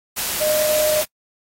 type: tone in noise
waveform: sine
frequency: 612 Hz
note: D#5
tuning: 29 cents flat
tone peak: -17 dBFS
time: 0.4-1.02 s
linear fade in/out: 20 ms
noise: white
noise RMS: -23 dBFS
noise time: 0.16-1.05 s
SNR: +3 dB
effects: noise-tail reverb RT60 0.1 s tail -26 dB re dry + AAC 48 kbps